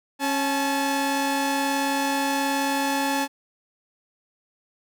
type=tone pair together; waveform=sawtooth; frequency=274.4 / 861.9 Hz; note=C#4 / A5; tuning=-17 / -36 cents; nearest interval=octave + minor sixth; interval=1981 cents; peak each=-21 dBFS; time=0.19-3.28 s; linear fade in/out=50 ms; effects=none